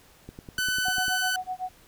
click train, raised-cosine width 3 ms, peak -27 dBFS, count 9, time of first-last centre 0.29-1.082 s, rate 10.1 Hz
sawtooth tone, 1504 Hz, F#6, 28 cents sharp, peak -21 dBFS, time 0.58-1.36 s, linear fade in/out 2 ms
sine tone with tremolo, 740 Hz, F#5, in tune, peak -27 dBFS, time 0.85-1.69 s, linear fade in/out 5 ms, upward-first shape sine, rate 7.9 Hz, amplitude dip 100%
effects pink hiss -56 dBFS RMS until 1.87 s

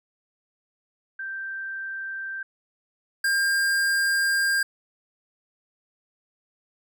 sine / square tone pair in turn, 1568 / 1602.8 Hz, G6 / G6, 0 / +38 cents, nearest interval unison, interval 38 cents, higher second, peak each -30 / -21 dBFS, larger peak second, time 1.19-2.43 / 3.24-4.63 s, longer second, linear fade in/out 5 ms, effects none

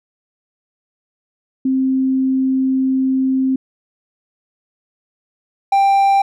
sine / triangle tone pair in turn, 263.2 / 788.7 Hz, C4 / G5, +10 / +10 cents, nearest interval octave + perfect fifth, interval 1900 cents, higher second, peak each -13 / -8 dBFS, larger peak second, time 1.65-3.56 / 5.72-6.22 s, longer first, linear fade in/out 5 ms, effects none

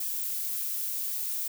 violet noise, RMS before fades -32 dBFS, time 0-1.48 s, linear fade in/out 5 ms, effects none

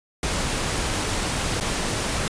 pink noise with dropouts, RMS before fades -25 dBFS, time 0.23-2.28 s, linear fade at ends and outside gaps 2 ms, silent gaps 1.601-1.608 s, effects resampled to 22050 Hz

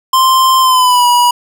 square tone with pitch glide, 1046 to 970.3 Hz, C6 to B5, -1 to -31 cents, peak -7 dBFS, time 0.13-1.31 s, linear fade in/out 5 ms, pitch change -130 cents, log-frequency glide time 0.6-1.06 s, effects none

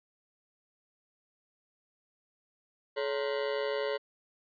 40% pulse ring-modulated tone, 493.2 Hz, B4, 2 cents flat, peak -26 dBFS, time 2.96-3.98 s, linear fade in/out 20 ms, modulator 66 Hz, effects resampled to 11025 Hz

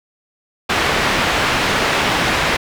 white low-pass noise, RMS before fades -17 dBFS, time 0.69-2.57 s, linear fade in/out 10 ms, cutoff 2400 Hz, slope 12 dB/octave, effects none

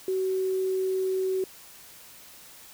sine tone with quantisation, 377 Hz, F#4, 32 cents sharp, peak -24 dBFS, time 0.08-1.44 s, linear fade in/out 2 ms, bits 8, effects white hiss -49 dBFS RMS until 2.73 s

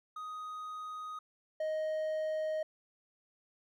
triangle tone pair in turn, 1249 / 624.5 Hz, D#6 / D#5, +6 / +6 cents, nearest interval octave, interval 1200 cents, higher first, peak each -38 / -30 dBFS, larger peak second, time 0.16-1.19 / 1.6-2.63 s, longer neither, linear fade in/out 5 ms, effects none

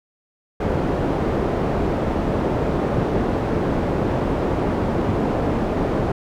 white low-pass noise, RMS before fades -21 dBFS, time 0.6-6.12 s, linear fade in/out 5 ms, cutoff 490 Hz, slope 12 dB/octave, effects none

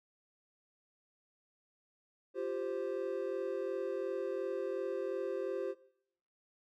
triangle chord, F suspended second, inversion none, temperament equal, 349.2 / 392 / 523.3 Hz, F4 / G4 / C5, 0 / 0 / 0 cents, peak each -39 / -36 / -37 dBFS, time 2.34-5.75 s, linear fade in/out 50 ms, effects noise-tail reverb RT60 0.7 s tail -19 dB re dry

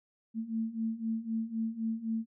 sine beating tone pair, 222.1 / 226 Hz, A3 / A3, +16 / +47 cents, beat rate 3.9 Hz, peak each -36 / -33 dBFS, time 0.34-2.26 s, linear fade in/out 50 ms, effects none

